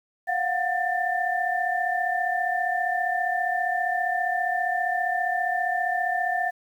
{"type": "tone cluster", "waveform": "sine", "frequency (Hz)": [703, 738, 1783], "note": ["F5", "F#5", "A6"], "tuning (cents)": [11, -5, 22], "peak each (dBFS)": -27, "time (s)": [0.27, 6.51], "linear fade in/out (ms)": 20, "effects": ["9-bit"]}